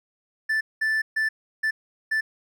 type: tone bursts at uneven times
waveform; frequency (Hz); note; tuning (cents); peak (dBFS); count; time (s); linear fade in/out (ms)
triangle; 1760; A6; 0; -19; 5; 0.49-0.61 / 0.81-1.02 / 1.16-1.29 / 1.63-1.71 / 2.11-2.21; 10
effects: none